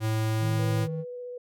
square tone with pitch glide, 110 to 110.7 Hz, A2 to A2, 0 to +11 cents, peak -25 dBFS, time 0-0.88 s, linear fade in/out 50 ms, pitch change +11 cents, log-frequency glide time 0.27-0.7 s
triangle tone, 157.5 Hz, D#3, 21 cents sharp, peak -28 dBFS, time 0.39-1.05 s, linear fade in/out 50 ms
sine tone with vibrato, 492.3 Hz, B4, 6 cents flat, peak -35 dBFS, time 0.59-1.38 s, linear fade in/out 5 ms, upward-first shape sine, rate 15 Hz, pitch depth 8 cents each way
effects none

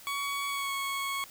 20% pulse tone with pitch glide, 1124 to 1103.4 Hz, C#6 to C#6, +24 to -8 cents, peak -26 dBFS, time 0.07-1.24 s, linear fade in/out 0 ms, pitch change -32 cents, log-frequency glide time 0.49-0.72 s, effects white hiss -51 dBFS RMS until 1.3 s

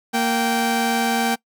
sawtooth tone pair together, 231.8 / 778.1 Hz, A#3 / G5, -10 / -13 cents, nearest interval octave + major sixth, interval 2097 cents, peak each -17 / -17 dBFS, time 0.13-1.36 s, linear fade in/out 20 ms, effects noise-tail reverb RT60 0.1 s tail -23 dB re dry

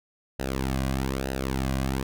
sawtooth tone with flanger, 66.3 Hz, C2, 23 cents sharp, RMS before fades -28 dBFS, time 0.39-2.03 s, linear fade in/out 5 ms, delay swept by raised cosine 0.88 to 2.28 ms, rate 1.1 Hz, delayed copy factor -0.75, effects none

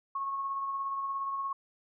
sine tone with tremolo, 1096 Hz, C#6, 20 cents flat, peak -30 dBFS, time 0.15-1.53 s, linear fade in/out 5 ms, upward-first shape sine, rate 17 Hz, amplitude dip 30%, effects none

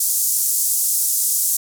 white band-pass noise, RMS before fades -19 dBFS, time 0-1.57 s, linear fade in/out 5 ms, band 6500 to 14000 Hz, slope 24 dB/octave, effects none

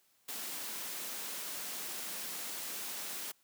white high-pass noise, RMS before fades -41 dBFS, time 0.28-3.32 s, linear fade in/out 10 ms, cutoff 160 Hz, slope 48 dB/octave, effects white hiss -71 dBFS RMS until 3.43 s + high-pass 100 Hz 12 dB/octave

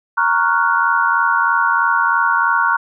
sine chord, Gb major seventh, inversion first, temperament equal, 932.3 / 1108.7 / 1396.9 / 1480 Hz, Bb5 / Db6 / F6 / Gb6, 0 / 0 / 0 / 0 cents, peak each -18 dBFS, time 0.17-2.77 s, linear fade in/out 10 ms, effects none

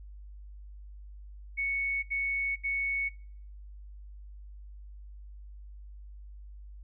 sine tone bursts, 2217 Hz, C#7, in tune, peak -28 dBFS, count 3, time 1.57-3.094 s, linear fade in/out 20 ms, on 460 ms, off 72 ms, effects noise-tail reverb RT60 0.6 s tail -26 dB re dry + added 50 Hz sine -44 dBFS peak until 6.83 s

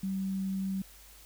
sine tone, 192.1 Hz, G3, 35 cents flat, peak -30 dBFS, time 0.03-0.82 s, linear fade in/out 5 ms, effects added 50 Hz sine -56 dBFS peak until 1.25 s + white hiss -55 dBFS RMS until 1.25 s

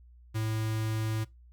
square tone with notch filter, 110 Hz, A2, in tune, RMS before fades -31 dBFS, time 0.34-1.25 s, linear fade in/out 20 ms, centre 660 Hz, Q 1.6, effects noise-tail reverb RT60 0.2 s tail -21 dB re dry + added 60 Hz sine -52 dBFS peak until 1.52 s

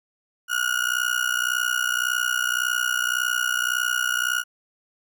35% pulse tone with amplitude modulation, 1443 Hz, F#6, 44 cents flat, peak -16 dBFS, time 0.48-4.44 s, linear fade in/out 50 ms, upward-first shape sine, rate 61.8 Hz, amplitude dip 90%, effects none

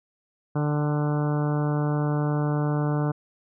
harmonic tone with a mistuned harmonic, 148.1 Hz, D3, 15 cents sharp, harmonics 1 / 2 / 3 / 4 / 5 / 6 / 7 / 8 / 9 / 10, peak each -23 / -29 / -33 / -35 / -37 / -39 / -40 / -41 / -42 / -43 dBFS, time 0.55-3.12 s, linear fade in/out 10 ms, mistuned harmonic 5, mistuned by +21 cents, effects none

